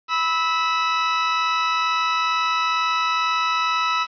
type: tone pair together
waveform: sawtooth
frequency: 987.8 / 1303 Hz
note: B5 / E6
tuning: 0 / -20 cents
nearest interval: perfect fourth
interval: 480 cents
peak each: -21 / -16 dBFS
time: 0.08-4.07 s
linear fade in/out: 50 ms
effects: resampled to 11025 Hz + 8-bit